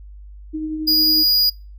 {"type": "tone with tremolo", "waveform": "sine", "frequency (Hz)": 311.1, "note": "D#4", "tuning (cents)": 0, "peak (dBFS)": -21, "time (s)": [0.53, 1.24], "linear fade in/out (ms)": 20, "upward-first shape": "triangle", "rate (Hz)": 11, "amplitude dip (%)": 40}
{"type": "tone", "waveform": "square", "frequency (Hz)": 4896, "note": "D#8", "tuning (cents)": -29, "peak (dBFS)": -14, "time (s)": [0.87, 1.5], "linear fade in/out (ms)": 10}
{"effects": ["noise-tail reverb RT60 0.3 s tail -25 dB re dry", "added 50 Hz sine -36 dBFS peak until 1.78 s"]}